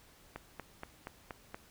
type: click train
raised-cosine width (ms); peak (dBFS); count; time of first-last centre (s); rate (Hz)
0.5; -26; 6; 0.36-1.545; 4.22
effects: pink hiss -61 dBFS RMS until 1.7 s